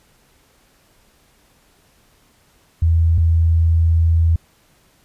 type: tone pair in turn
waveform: sine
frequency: 82.41 / 82.41 Hz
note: E2 / E2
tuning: 0 / 0 cents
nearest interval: unison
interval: 0 cents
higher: neither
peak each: -11 dBFS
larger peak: neither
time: 2.82-3.18 / 3.18-4.36 s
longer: second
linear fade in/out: 5 ms
effects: pink hiss -56 dBFS RMS until 5.04 s + resampled to 32000 Hz